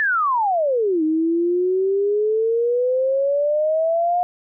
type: exponential two-way sweep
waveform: sine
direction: down then up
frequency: 1793 to 309.5 to 719 Hz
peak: -16 dBFS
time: 0-4.23 s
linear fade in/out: 0 ms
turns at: 1.03 s
effects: none